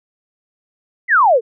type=exponential sweep; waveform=sine; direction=down; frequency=2093 to 424.1 Hz; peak=-8 dBFS; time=1.08-1.41 s; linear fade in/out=50 ms; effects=none